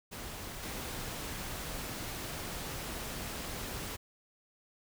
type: noise with level steps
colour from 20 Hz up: pink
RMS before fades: -43 / -40 dBFS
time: 0.11-3.97 s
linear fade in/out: 20 ms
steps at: 0.63 s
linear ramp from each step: 2 ms
effects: none